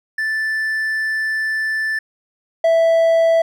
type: tone pair in turn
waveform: triangle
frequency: 1760 / 659.3 Hz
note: A6 / E5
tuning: 0 / 0 cents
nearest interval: octave + perfect fourth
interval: 1700 cents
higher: first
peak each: -16 / -9 dBFS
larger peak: second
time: 0.18-1.99 / 2.64-3.42 s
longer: first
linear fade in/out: 5 ms
effects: none